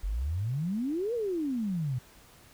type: exponential two-way sweep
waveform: sine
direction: up then down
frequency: 43.65 to 492 to 119.1 Hz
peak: -28 dBFS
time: 0.03-1.99 s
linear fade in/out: 10 ms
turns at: 1.14 s
effects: pink hiss -56 dBFS RMS until 2.53 s